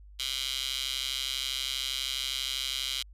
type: tone with high-pass filter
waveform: 15% pulse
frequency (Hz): 132.4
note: C3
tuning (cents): +21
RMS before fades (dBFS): -33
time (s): 0.19-3.03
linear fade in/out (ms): 10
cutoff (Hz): 3400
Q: 3.4
effects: added 50 Hz sine -48 dBFS peak until 3.13 s + resampled to 32000 Hz